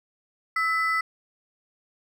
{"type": "ring-modulated tone", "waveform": "triangle", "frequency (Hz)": 1652, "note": "G#6", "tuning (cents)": -10, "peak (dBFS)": -17, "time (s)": [0.56, 1.01], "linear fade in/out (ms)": 5, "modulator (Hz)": 346, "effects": []}